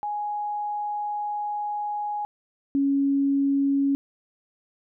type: tone pair in turn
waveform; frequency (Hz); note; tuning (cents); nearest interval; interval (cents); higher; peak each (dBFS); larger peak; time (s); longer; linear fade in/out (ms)
sine; 832 / 277.6; G#5 / C#4; +3 / +3; octave + perfect fifth; 1900; first; -26 / -19; second; 0.03-2.25 / 2.75-3.95; first; 0
effects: none